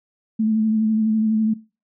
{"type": "tone with vibrato", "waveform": "sine", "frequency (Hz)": 218.6, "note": "A3", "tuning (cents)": -11, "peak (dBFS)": -16, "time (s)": [0.39, 1.54], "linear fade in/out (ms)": 10, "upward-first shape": "sine", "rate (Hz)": 12, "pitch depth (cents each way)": 30, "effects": ["noise-tail reverb RT60 0.3 s tail -19 dB re dry"]}